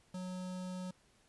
square tone with notch filter, 183.5 Hz, F#3, 14 cents flat, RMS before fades -42 dBFS, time 0.14-0.91 s, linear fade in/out 5 ms, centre 2100 Hz, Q 1.4, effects pink hiss -69 dBFS RMS until 1.28 s + resampled to 24000 Hz

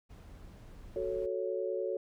brown noise, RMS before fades -50 dBFS, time 0.09-1.27 s, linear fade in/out 20 ms
sine chord, F# minor, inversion none, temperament equal, 370 / 440 / 554.4 Hz, F#4 / A4 / C#5, 0 / 0 / 0 cents, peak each -36 dBFS, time 0.96-1.97 s, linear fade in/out 2 ms
effects none

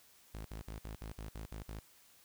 sawtooth tone bursts, 53.7 Hz, A1, 41 cents flat, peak -39 dBFS, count 9, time 0.34-1.794 s, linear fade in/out 5 ms, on 110 ms, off 58 ms, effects white hiss -64 dBFS RMS until 2.24 s

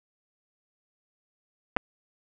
clicks, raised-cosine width 0.5 ms, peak -10 dBFS, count 2, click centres 1.765 / 1.769 s, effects none

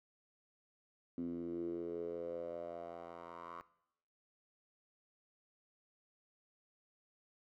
10% pulse tone with band-pass filter sweep, 85.2 Hz, F2, 42 cents flat, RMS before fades -44 dBFS, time 1.18-3.61 s, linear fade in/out 0 ms, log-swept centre 260 to 1100 Hz, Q 5.7, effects noise-tail reverb RT60 0.8 s tail -19 dB re dry

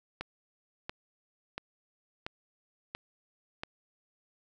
click train, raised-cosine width 0.3 ms, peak -20 dBFS, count 6, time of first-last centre 0.21-3.635 s, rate 1.46 Hz, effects none

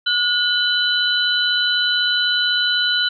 sine tone cluster, 1448 / 3010 / 3982 Hz, F#6 / F#7 / B7, -38 / +29 / +14 cents, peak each -20 dBFS, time 0.06-3.09 s, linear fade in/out 10 ms, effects none

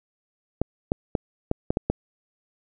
clicks, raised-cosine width 2 ms, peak -8 dBFS, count 7, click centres 0.616 / 0.919 / 1.152 / 1.514 / 1.705 / 1.771 / 1.9 s, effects none

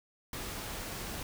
pink noise, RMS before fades -40 dBFS, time 0.33-1.23 s, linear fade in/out 2 ms, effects none

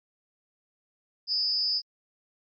sine tone with amplitude modulation, 4978 Hz, D#8, in tune, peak -20 dBFS, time 1.27-1.82 s, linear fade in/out 50 ms, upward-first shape sine, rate 244 Hz, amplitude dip 100%, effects Opus 48 kbps

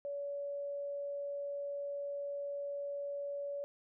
sine tone, 568 Hz, C#5, 42 cents sharp, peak -37 dBFS, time 0.05-3.64 s, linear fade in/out 0 ms, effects none

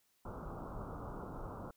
pink low-pass noise, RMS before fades -45 dBFS, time 0.25-1.71 s, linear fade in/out 5 ms, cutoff 1400 Hz, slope 96 dB/octave, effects white hiss -75 dBFS RMS until 1.76 s

